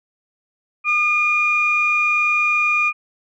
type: tone pair together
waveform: sine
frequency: 1216 / 2427 Hz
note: D#6 / D#7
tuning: -40 / -44 cents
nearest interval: octave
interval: 1196 cents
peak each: -20 / -15 dBFS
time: 0.84-2.93 s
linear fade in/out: 50 ms
effects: tanh soft clip ceiling -8 dBFS